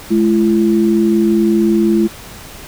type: tone pair together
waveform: sine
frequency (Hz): 213 / 338.4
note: G#3 / E4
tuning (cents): +44 / +45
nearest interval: minor sixth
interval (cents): 801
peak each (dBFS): -12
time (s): 0.1-2.08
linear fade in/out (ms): 20
effects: pink hiss -34 dBFS RMS until 2.67 s